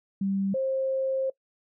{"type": "tone pair in turn", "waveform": "sine", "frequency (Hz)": [195.4, 531.1], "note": ["G3", "C5"], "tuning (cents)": [-5, 26], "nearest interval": "octave + perfect fourth", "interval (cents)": 1731, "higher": "second", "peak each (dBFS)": -24, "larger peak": "neither", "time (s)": [[0.21, 0.54], [0.54, 1.3]], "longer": "second", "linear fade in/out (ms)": 5, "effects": ["noise-tail reverb RT60 0.1 s tail -21 dB re dry"]}